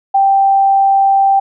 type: tone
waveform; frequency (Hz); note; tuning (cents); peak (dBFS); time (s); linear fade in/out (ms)
sine; 784; G5; 0; -7; 0.14-1.4; 10
effects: none